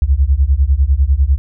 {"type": "beating tone pair", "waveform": "sine", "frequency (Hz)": [63.7, 73.7], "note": ["C2", "D2"], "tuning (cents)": [-46, 7], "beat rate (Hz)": 10, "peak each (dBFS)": [-12, -12], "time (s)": [0.02, 1.38], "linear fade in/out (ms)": 0, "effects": []}